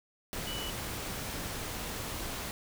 sine tone in noise, 2960 Hz, F#7, in tune, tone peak -39 dBFS, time 0.47-0.7 s, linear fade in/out 0 ms, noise pink, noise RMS -38 dBFS, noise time 0.33-2.51 s, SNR -4 dB, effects none

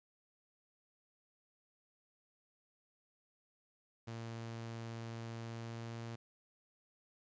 sawtooth tone with pitch glide, 114.8 to 115.67 Hz, A#2 to A#2, -26 to -13 cents, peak -39 dBFS, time 4.07-6.16 s, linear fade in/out 10 ms, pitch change +13 cents, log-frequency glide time 5.33-6.03 s, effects resampled to 16000 Hz + 12-bit

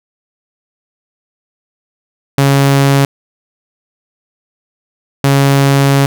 sawtooth tone bursts at uneven times, 138.59 Hz, C#3, in tune, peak -3 dBFS, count 2, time 2.38-3.05 / 5.24-6.06 s, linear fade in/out 2 ms, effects none

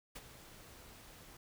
pink noise with ADSR envelope, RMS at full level -45 dBFS, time 0.15-1.37 s, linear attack 11 ms, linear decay 35 ms, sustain -11 dB, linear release 4 ms, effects none

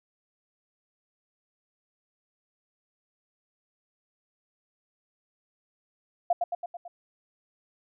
sine tone with echo, 698.5 Hz, F5, in tune, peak -19 dBFS, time 6.3-6.33 s, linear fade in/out 5 ms, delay 110 ms, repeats 5, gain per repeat -4 dB, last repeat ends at 6.88 s, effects none

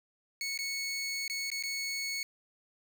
20% pulse tone with dropouts, 2208 Hz, C#7, 7 cents flat, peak -28 dBFS, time 0.41-2.23 s, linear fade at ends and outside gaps 1 ms, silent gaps 0.576-0.589 / 1.279-1.298 / 1.502-1.516 / 1.626-1.636 s, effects none

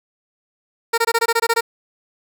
15% pulse tone bursts, 461.1 Hz, A#4, 19 cents flat, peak -8 dBFS, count 10, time 0.93-1.609 s, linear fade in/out 10 ms, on 49 ms, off 21 ms, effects none

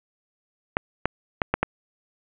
clicks, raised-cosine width 0.5 ms, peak -5 dBFS, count 5, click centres 0.769 / 1.056 / 1.418 / 1.54 / 1.63 s, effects resampled to 8000 Hz + 7-bit

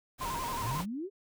pink noise, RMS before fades -39 dBFS, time 0.18-0.86 s, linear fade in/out 50 ms
sine tone with vibrato, 990 Hz, B5, 4 cents sharp, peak -34 dBFS, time 0.21-0.81 s, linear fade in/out 0 ms, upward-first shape square, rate 11 Hz, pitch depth 85 cents each way
sine exponential sweep, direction up, 90.9 to 419.7 Hz, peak -34 dBFS, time 0.6-1.1 s, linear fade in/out 50 ms
effects none

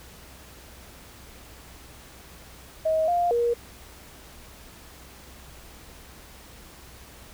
sine tone with pitch steps, 635 / 700 / 474 Hz, D#5 / F5 / A#4, +35 / +4 / +29 cents, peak -20 dBFS, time 2.85-3.54 s, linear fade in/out 10 ms, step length 230 ms, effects added 63 Hz sine -51 dBFS peak until 7.33 s + pink hiss -48 dBFS RMS until 7.33 s

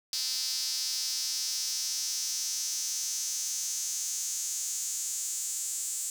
sawtooth tone with high-pass filter sweep, 258.1 Hz, C4, 23 cents flat, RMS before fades -33 dBFS, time 0.13-6.1 s, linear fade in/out 2 ms, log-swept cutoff 4900 to 7500 Hz, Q 4.5, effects none

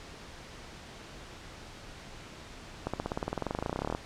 accelerating click train, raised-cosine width 1 ms, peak -17 dBFS, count 27, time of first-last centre 2.87-3.949 s, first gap 66 ms, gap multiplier 0.96, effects pink hiss -47 dBFS RMS until 4.05 s + low-pass 6000 Hz 12 dB/octave

